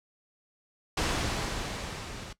pink noise with level ramp, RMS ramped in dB -27 to -42 dBFS, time 0.97-2.33 s, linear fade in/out 5 ms, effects noise-tail reverb RT60 0.1 s tail -18 dB re dry + low-pass 7000 Hz 12 dB/octave

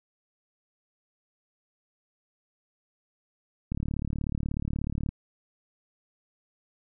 click train, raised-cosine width 5 ms, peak -18 dBFS, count 51, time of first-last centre 3.72-5.09 s, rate 36.5 Hz, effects none

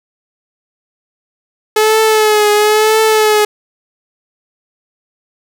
sawtooth tone with vibrato, 428.5 Hz, A4, 46 cents flat, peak -4 dBFS, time 1.76-3.45 s, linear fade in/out 5 ms, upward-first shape triangle, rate 1 Hz, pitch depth 51 cents each way, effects none

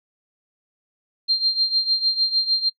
sine tone with tremolo, 4180 Hz, C8, 2 cents flat, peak -14 dBFS, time 1.28-2.7 s, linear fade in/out 20 ms, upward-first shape triangle, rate 6.6 Hz, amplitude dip 85%, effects noise-tail reverb RT60 0.1 s tail -23 dB re dry

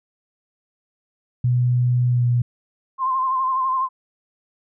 sine tone with pitch glide, 123.47 to 121.35 Hz, B2 to B2, 0 to -30 cents, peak -15 dBFS, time 1.44-2.42 s, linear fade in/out 5 ms, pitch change -30 cents, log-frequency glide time 2.08-2.26 s
sine tone with vibrato, 1046.5 Hz, C6, in tune, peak -18 dBFS, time 2.98-3.89 s, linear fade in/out 50 ms, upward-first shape sine, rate 12 Hz, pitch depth 43 cents each way
effects none

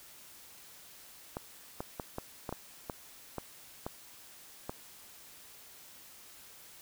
clicks, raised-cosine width 1 ms, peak -22 dBFS, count 10, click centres 1.369 / 1.805 / 1.998 / 2.184 / 2.492 / 2.526 / 2.898 / 3.383 / 3.865 / 4.695 s, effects white hiss -54 dBFS RMS until 6.81 s

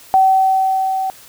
sine tone with level ramp, 764 Hz, G5, 45 cents flat, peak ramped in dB -7 to -17 dBFS, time 0.14-1.1 s, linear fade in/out 0 ms, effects white hiss -42 dBFS RMS until 1.28 s

